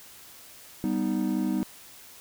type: chord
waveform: triangle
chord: G augmented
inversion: none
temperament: equal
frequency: 196 / 246.9 / 311.1 Hz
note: G3 / B3 / D#4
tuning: 0 / 0 / 0 cents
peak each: -27 dBFS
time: 0.84-1.63 s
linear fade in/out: 0 ms
effects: white hiss -49 dBFS RMS until 2.2 s